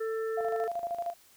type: harmonic tone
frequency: 444.9 Hz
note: A4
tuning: 19 cents sharp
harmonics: 1 / 3 / 4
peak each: -30 / -42 / -45 dBFS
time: 0-0.68 s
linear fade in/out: 10 ms
type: tone with tremolo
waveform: sine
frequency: 690 Hz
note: F5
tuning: 21 cents flat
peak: -29 dBFS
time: 0.37-1.14 s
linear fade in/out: 10 ms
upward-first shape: square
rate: 13 Hz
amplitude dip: 65%
effects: white hiss -60 dBFS RMS until 1.36 s